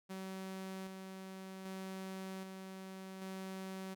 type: tone with tremolo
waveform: sawtooth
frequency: 190 Hz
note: F#3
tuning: 46 cents sharp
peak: -39 dBFS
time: 0.09-3.95 s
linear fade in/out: 20 ms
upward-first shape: square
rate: 0.64 Hz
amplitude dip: 35%
effects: none